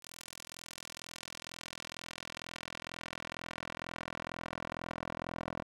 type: tone with band-pass filter sweep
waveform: 10% pulse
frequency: 42.13 Hz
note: E1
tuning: 38 cents sharp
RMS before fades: -45 dBFS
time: 0.02-5.63 s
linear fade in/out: 10 ms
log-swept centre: 8600 to 830 Hz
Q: 0.73
effects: 11-bit

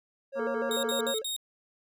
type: tone with vibrato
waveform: triangle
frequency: 488.9 Hz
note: B4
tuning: 18 cents flat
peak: -28 dBFS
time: 0.32-1.24 s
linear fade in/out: 50 ms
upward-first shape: square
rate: 6.7 Hz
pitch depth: 190 cents each way
type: harmonic tone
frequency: 233.1 Hz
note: A#3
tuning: in tune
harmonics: 1 / 2 / 3 / 4 / 5 / 6 / 7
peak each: -36 / -38 / -43 / -41 / -40 / -41 / -41 dBFS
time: 0.35-1.15 s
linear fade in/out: 50 ms
type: tone bursts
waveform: sawtooth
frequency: 3729 Hz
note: A#7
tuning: in tune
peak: -28 dBFS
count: 4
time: 0.71-1.364 s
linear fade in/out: 2 ms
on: 120 ms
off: 58 ms
effects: none

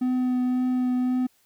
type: tone with vibrato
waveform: triangle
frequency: 252 Hz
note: B3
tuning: 35 cents sharp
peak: -19 dBFS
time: 0.01-1.27 s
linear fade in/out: 10 ms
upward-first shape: triangle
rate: 1.9 Hz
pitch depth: 12 cents each way
effects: white hiss -64 dBFS RMS until 1.45 s

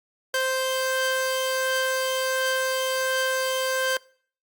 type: tone pair together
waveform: sawtooth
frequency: 522.2 / 1568 Hz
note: C5 / G6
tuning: -3 / 0 cents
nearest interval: octave + perfect fifth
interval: 1903 cents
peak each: -21 / -24 dBFS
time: 0.34-3.97 s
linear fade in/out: 2 ms
effects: noise-tail reverb RT60 0.5 s tail -23 dB re dry + Opus 48 kbps

